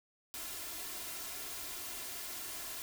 white noise with comb filter, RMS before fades -43 dBFS, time 0.34-2.82 s, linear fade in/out 0 ms, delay 2.9 ms, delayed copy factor +0.55, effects none

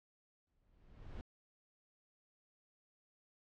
brown noise with exponential growth, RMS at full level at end -44 dBFS, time 0.47-1.21 s, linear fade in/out 0 ms, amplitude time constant 160 ms, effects low-pass 4000 Hz 12 dB/octave

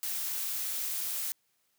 blue noise, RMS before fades -34 dBFS, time 0.03-1.32 s, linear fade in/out 0 ms, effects white hiss -74 dBFS RMS until 1.78 s + high-pass 80 Hz 12 dB/octave

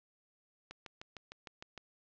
click train, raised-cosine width 0.2 ms, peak -28 dBFS, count 8, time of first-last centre 0.71-1.777 s, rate 6.56 Hz, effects low-pass 5000 Hz 12 dB/octave

